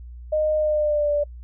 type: tone with pitch glide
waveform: sine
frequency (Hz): 615 to 585.5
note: D#5 to D5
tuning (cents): -20 to -5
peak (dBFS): -18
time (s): 0.32-1.24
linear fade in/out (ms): 10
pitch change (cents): -85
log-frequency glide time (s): 0.57-1.12
effects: noise-tail reverb RT60 0.1 s tail -26 dB re dry + added 60 Hz sine -36 dBFS peak until 1.43 s